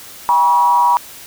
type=tone with frequency modulation; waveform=sine; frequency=965 Hz; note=B5; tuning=40 cents flat; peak=-9 dBFS; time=0.29-0.97 s; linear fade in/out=0 ms; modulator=159 Hz; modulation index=0.58; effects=white hiss -36 dBFS RMS until 1.26 s